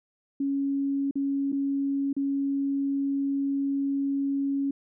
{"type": "tone with dropouts", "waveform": "sine", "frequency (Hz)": 277.2, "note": "C#4", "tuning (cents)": 0, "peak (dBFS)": -24, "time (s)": [0.4, 4.71], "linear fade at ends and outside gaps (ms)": 5, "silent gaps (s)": [[1.111, 1.155], [1.52, 1.526], [2.13, 2.165]], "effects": []}